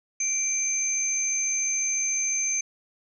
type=tone pair together; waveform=sine; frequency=2348 / 6263 Hz; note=D7 / G8; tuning=-1 / -2 cents; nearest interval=octave + perfect fourth; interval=1699 cents; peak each=-31 / -24 dBFS; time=0.2-2.61 s; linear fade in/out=5 ms; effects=none